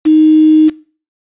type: tone with quantisation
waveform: sine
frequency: 311.1 Hz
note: D#4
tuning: in tune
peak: -4 dBFS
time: 0.05-0.7 s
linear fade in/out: 20 ms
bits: 4
effects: noise-tail reverb RT60 0.4 s tail -21 dB re dry + resampled to 8000 Hz